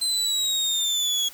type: linear sweep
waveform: 30% pulse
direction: down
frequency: 4090 to 3322 Hz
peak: -19 dBFS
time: 0.01-1.29 s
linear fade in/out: 10 ms
effects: white hiss -45 dBFS RMS until 1.33 s